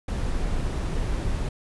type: noise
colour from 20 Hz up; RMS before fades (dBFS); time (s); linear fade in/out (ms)
brown; -26; 0.08-1.49; 5
effects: resampled to 24000 Hz